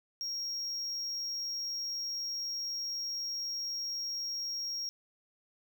triangle tone, 5588 Hz, F8, in tune, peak -33 dBFS, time 0.21-4.89 s, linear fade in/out 0 ms, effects none

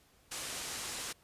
white low-pass noise, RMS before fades -41 dBFS, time 0.31-1.13 s, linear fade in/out 10 ms, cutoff 9700 Hz, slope 24 dB/octave, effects pink hiss -66 dBFS RMS until 1.23 s + resampled to 32000 Hz

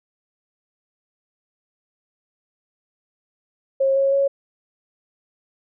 sine tone with pitch steps, 540 / 546.6 / 553.3 Hz, C#5 / C#5 / C#5, -45 / -24 / -3 cents, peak -15 dBFS, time 3.8-4.28 s, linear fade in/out 10 ms, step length 160 ms, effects none

